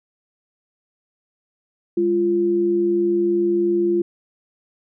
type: tone pair together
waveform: sine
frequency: 203.6 / 346.6 Hz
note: G#3 / F4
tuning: -34 / -13 cents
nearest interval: major sixth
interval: 921 cents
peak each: -26 / -16 dBFS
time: 1.97-4.02 s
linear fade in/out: 5 ms
effects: none